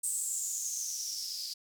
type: noise with band-pass filter sweep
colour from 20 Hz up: violet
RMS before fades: -36 dBFS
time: 0.03-1.54 s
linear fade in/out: 10 ms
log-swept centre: 8400 to 4700 Hz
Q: 8.8
effects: none